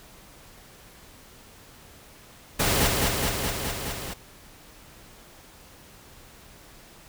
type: noise with echo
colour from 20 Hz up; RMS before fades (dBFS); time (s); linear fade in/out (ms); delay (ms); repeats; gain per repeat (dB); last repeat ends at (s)
pink; -23; 2.59-2.88; 10; 210; 6; -2; 4.14
effects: pink hiss -50 dBFS RMS until 7.08 s